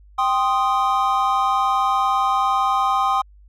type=chord; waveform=triangle; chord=C minor; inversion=second; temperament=equal; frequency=784 / 1046.5 / 1244.5 Hz; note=G5 / C6 / Eb6; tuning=0 / 0 / 0 cents; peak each=-19 dBFS; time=0.18-3.22 s; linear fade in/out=10 ms; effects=added 50 Hz sine -45 dBFS peak until 3.48 s